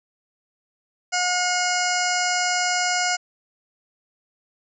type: harmonic tone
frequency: 720 Hz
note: F#5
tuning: 47 cents flat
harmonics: 1 / 2 / 3 / 4 / 6 / 7 / 8 / 9 / 10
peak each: -25 / -26 / -28 / -32 / -34 / -28 / -32 / -35 / -30 dBFS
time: 1.12-3.17 s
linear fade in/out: 20 ms
effects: none